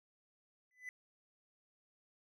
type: tone with exponential growth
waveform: triangle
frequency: 2003 Hz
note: B6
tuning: 24 cents sharp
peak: -38 dBFS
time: 0.71-0.89 s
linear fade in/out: 1 ms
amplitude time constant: 37 ms
effects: none